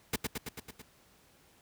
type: noise with echo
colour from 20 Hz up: pink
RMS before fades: -30 dBFS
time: 0.13-0.16 s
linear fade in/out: 5 ms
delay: 110 ms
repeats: 6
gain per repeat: -3 dB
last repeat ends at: 0.82 s
effects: pink hiss -63 dBFS RMS until 1.61 s + high-pass 60 Hz 12 dB/octave